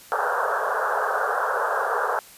white band-pass noise, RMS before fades -24 dBFS, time 0.12-2.19 s, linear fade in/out 0 ms, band 420 to 1600 Hz, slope 96 dB/octave, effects white hiss -47 dBFS RMS until 2.37 s + resampled to 32000 Hz

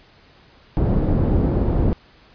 pink low-pass noise, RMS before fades -18 dBFS, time 0.77-1.93 s, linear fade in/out 0 ms, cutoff 410 Hz, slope 12 dB/octave, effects pink hiss -51 dBFS RMS until 2.34 s + resampled to 11025 Hz

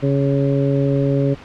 harmonic tone, 138.9 Hz, C#3, 4 cents sharp, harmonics 1 / 2 / 3 / 4, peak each -17 / -20 / -22 / -23 dBFS, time 0.02-1.35 s, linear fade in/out 20 ms, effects pink hiss -38 dBFS RMS until 1.44 s + low-pass 3000 Hz 12 dB/octave

